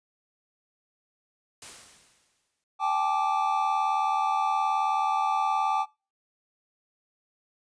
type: noise with exponential decay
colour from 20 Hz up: white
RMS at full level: -41 dBFS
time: 1.62-2.64 s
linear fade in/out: 2 ms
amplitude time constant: 220 ms
type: chord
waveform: triangle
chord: G suspended second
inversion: none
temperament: equal with one note detuned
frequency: 784 / 862.9 / 1174.7 Hz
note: G5 / A5 / D6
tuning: 0 / -34 / 0 cents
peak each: -26 dBFS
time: 2.79-5.86 s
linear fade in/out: 50 ms
effects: noise-tail reverb RT60 0.3 s tail -23 dB re dry + resampled to 22050 Hz